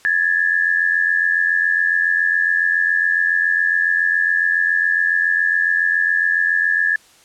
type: tone pair together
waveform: sine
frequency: 1672.8 / 1760 Hz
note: G#6 / A6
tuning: +12 / 0 cents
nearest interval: minor second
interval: 88 cents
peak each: -17 dBFS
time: 0.05-6.96 s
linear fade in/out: 0 ms
effects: white hiss -50 dBFS RMS until 7.24 s + low-pass 9000 Hz 12 dB/octave